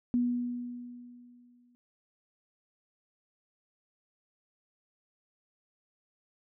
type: tone with exponential decay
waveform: sine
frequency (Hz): 243.6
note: B3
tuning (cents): -24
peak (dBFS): -23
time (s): 0.14-1.75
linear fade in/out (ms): 0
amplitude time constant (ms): 350
effects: none